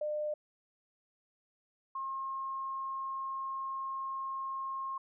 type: tone pair in turn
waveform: sine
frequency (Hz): 602 / 1072.6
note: D5 / C6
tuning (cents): +43 / +43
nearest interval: minor seventh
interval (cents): 1000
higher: second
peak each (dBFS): -32 / -35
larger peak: first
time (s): 0.01-0.34 / 1.95-4.98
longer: second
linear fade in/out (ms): 5
effects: none